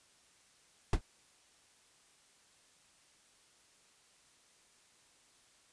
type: noise with exponential decay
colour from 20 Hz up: brown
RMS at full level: -18 dBFS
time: 0.93-1.01 s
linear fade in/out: 2 ms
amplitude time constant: 17 ms
effects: white hiss -66 dBFS RMS until 5.72 s + resampled to 22050 Hz